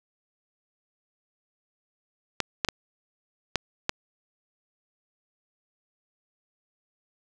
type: clicks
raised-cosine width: 0.2 ms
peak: -6 dBFS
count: 5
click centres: 2.403 / 2.648 / 2.687 / 3.557 / 3.894 s
effects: none